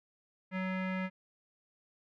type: tone with low-pass filter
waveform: square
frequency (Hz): 187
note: F#3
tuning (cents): +19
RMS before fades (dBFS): -35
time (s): 0.51-1.1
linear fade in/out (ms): 50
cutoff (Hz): 2100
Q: 3.5
effects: none